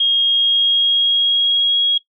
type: tone with pitch glide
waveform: sine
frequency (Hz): 3256 to 3301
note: G#7 to G#7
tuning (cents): -35 to -11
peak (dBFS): -12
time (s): 0-1.98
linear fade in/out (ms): 5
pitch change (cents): +24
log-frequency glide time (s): 0.24-1.82
effects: noise-tail reverb RT60 0.1 s tail -19 dB re dry